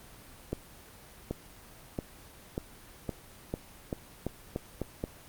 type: accelerating click train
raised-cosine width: 2 ms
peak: -18 dBFS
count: 11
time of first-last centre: 0.53-5.039 s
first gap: 780 ms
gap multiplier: 0.87
effects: pink hiss -52 dBFS RMS until 5.28 s + Opus 24 kbps